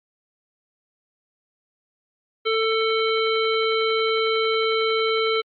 harmonic tone, 444.5 Hz, A4, 18 cents sharp, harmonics 1 / 3 / 5 / 7 / 9, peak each -21 / -26 / -28 / -29 / -31 dBFS, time 2.45-5.42 s, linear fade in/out 20 ms, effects Opus 48 kbps

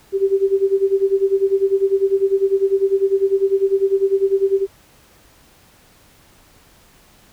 sine tone with tremolo, 390.4 Hz, G4, 7 cents flat, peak -10 dBFS, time 0.12-4.67 s, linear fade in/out 50 ms, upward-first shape sine, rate 10 Hz, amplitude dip 85%, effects pink hiss -51 dBFS RMS until 7.32 s

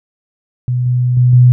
sine tone with level steps, 124.3 Hz, B2, 12 cents sharp, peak -12 / -10 / -6 / -3 dBFS, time 0.68-1.52 s, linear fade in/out 0 ms, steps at 0.86 / 1.17 / 1.33 s, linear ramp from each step 2 ms, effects none

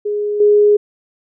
sine tone with level steps, 415.3 Hz, G#4, in tune, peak -16 / -7 dBFS, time 0.05-0.77 s, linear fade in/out 10 ms, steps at 0.4 s, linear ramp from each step 5 ms, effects none

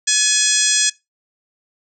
harmonic tone with a mistuned harmonic, 839 Hz, G#5, 17 cents sharp, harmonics 2 / 3 / 4 / 5 / 6 / 7 / 8 / 9 / 10, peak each -23 / -26 / -21 / -25 / -22 / -20 / -21 / -21 / -24 dBFS, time 0.07-0.9 s, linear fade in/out 10 ms, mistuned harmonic 2, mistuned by +33 cents, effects noise-tail reverb RT60 0.2 s tail -20 dB re dry

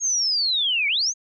sine linear two-way sweep, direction down then up, 6600 to 2176 to 6600 Hz, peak -19 dBFS, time 0-1.14 s, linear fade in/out 50 ms, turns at 0.88 s, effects none

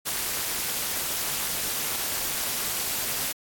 white noise with amplitude modulation, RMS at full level -25 dBFS, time 0.05-3.33 s, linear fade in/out 20 ms, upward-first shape sine, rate 293 Hz, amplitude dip 75%, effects AAC 64 kbps

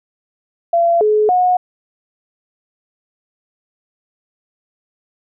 sine tone with pitch steps, 681 / 425.6 / 727 Hz, F5 / G#4 / F#5, -44 / +42 / -31 cents, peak -10 dBFS, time 0.73-1.57 s, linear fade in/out 5 ms, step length 280 ms, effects none

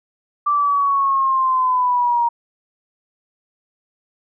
sine linear sweep, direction down, 1174.7 to 938 Hz, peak -14 dBFS, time 0.46-2.29 s, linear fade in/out 10 ms, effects none

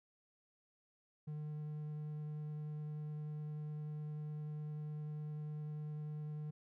triangle tone with vibrato, 151.1 Hz, D3, 50 cents sharp, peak -39 dBFS, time 1.27-6.51 s, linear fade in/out 10 ms, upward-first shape triangle, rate 10 Hz, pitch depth 9 cents each way, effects none

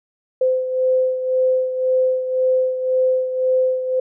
sine beating tone pair, 514 / 515.9 Hz, C5 / C5, -31 / -24 cents, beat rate 1.9 Hz, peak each -16 / -23 dBFS, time 0.41-4 s, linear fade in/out 5 ms, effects none

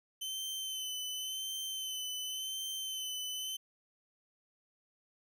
sawtooth tone with vibrato, 3061 Hz, G7, 42 cents flat, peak -34 dBFS, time 0.21-3.57 s, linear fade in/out 10 ms, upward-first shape sine, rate 0.91 Hz, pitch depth 29 cents each way, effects none

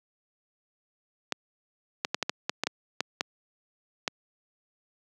clicks, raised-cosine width 0.2 ms, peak -9 dBFS, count 11, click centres 1.323 / 2.049 / 2.145 / 2.227 / 2.295 / 2.495 / 2.636 / 2.67 / 3.006 / 3.209 / 4.078 s, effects high-pass 200 Hz 12 dB/octave

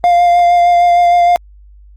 triangle tone with vibrato, 700 Hz, F5, 4 cents sharp, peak -4 dBFS, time 0.04-1.36 s, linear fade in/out 0 ms, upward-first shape sine, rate 6.5 Hz, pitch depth 15 cents each way, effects added 50 Hz sine -37 dBFS peak until 1.96 s + Opus 24 kbps

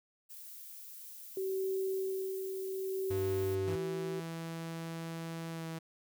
violet noise, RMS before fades -49 dBFS, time 0.29-3.56 s, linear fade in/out 20 ms
sine tone with tremolo, 381.7 Hz, G4, 46 cents flat, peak -31 dBFS, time 1.37-4.2 s, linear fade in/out 2 ms, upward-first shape sine, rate 0.64 Hz, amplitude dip 45%
square tone, 98 Hz, G2, in tune, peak -37 dBFS, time 3.1-3.76 s, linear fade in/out 10 ms
sawtooth tone with pitch glide, 164.81 to 162.92 Hz, E3 to E3, 0 to -20 cents, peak -35 dBFS, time 3.67-5.79 s, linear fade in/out 10 ms, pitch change -20 cents, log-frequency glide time 5.51-5.66 s
effects none

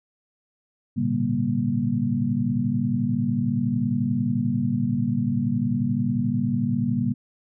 sine tone cluster, 111.1 / 122.2 / 142.8 / 196.7 / 237 Hz, A2 / B2 / D3 / G3 / A#3, +17 / -18 / -48 / +6 / +29 cents, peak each -30 / -30 / -28 / -27 / -24 dBFS, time 0.96-7.14 s, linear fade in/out 20 ms, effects none

